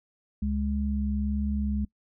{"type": "tone pair together", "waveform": "sine", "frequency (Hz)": [69.71, 207.7], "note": ["C#2", "G#3"], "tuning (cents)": [10, 0], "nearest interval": "octave + perfect fifth", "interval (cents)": 1890, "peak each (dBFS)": -28, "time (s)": [0.42, 1.85], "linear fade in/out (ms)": 5, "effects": ["noise-tail reverb RT60 0.1 s tail -22 dB re dry"]}